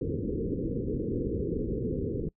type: low-pass noise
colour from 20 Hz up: white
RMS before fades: -31 dBFS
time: 0.01-2.29 s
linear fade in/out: 5 ms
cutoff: 490 Hz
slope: 96 dB/octave
effects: noise-tail reverb RT60 0.1 s tail -24 dB re dry